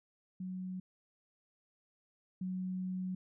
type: tone pair in turn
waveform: sine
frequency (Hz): 185 / 185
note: F#3 / F#3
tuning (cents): 0 / 0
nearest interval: unison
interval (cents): 0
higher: neither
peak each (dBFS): -38 / -35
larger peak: second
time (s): 0.4-0.8 / 2.41-3.15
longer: second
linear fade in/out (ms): 5
effects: none